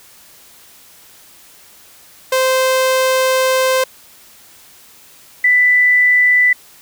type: tone pair in turn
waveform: sawtooth / sine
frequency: 520 / 1986.1 Hz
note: C5 / B6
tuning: -11 / +9 cents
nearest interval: octave + major seventh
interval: 2320 cents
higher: second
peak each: -8 dBFS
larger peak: neither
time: 2.32-3.84 / 5.44-6.53 s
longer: first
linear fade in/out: 5 ms
effects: white hiss -44 dBFS RMS until 6.81 s